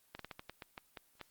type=slowing click train; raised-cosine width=0.3 ms; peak=-28 dBFS; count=10; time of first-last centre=0.15-1.213 s; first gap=43 ms; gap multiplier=1.24; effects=white hiss -70 dBFS RMS until 1.3 s + Opus 24 kbps